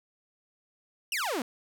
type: exponential sweep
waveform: sawtooth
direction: down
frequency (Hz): 2957 to 220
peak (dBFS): -25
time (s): 1.12-1.42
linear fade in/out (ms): 2
effects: none

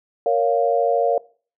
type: chord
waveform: sine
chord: Bb minor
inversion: none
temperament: just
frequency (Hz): 466.2 / 559.4 / 699.2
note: Bb4 / Db5 / F5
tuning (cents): 0 / +16 / +2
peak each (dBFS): -20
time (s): 0.26-1.18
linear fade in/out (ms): 2
effects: noise-tail reverb RT60 0.4 s tail -21 dB re dry

